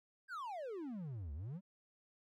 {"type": "exponential two-way sweep", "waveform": "triangle", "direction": "down then up", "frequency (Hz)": [1647, 68.1, 204.5], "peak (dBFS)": -40, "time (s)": [0.28, 1.61], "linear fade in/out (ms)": 50, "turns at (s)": 1.33, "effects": []}